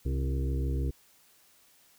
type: harmonic tone with a mistuned harmonic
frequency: 66.4 Hz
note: C2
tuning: 26 cents sharp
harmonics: 1 / 2 / 4 / 5 / 6 / 7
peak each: -28 / -34 / -40 / -42 / -44 / -45 dBFS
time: 0.05-0.91 s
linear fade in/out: 10 ms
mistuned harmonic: 5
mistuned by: +32 cents
effects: white hiss -62 dBFS RMS until 1.98 s